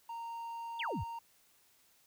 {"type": "tone", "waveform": "triangle", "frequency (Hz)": 926, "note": "A#5", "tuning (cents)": -12, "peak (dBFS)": -38, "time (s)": [0.09, 1.19], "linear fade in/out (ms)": 5}
{"type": "exponential sweep", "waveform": "sine", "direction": "down", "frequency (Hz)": [3729, 67], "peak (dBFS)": -35, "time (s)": [0.79, 1.04], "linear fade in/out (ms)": 10}
{"effects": ["white hiss -68 dBFS RMS until 2.06 s"]}